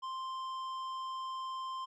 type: tone with tanh clipping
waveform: triangle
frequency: 1046.5 Hz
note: C6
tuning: in tune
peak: -39 dBFS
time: 0.02-1.86 s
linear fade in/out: 20 ms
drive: 14 dB
effects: none